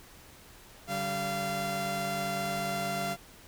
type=tone cluster; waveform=sawtooth; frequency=143.4 / 193.3 / 689 Hz; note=D3 / G3 / F5; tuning=-41 / -24 / -24 cents; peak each=-36 / -33 / -28 dBFS; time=0.87-3.17 s; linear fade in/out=50 ms; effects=pink hiss -53 dBFS RMS until 3.47 s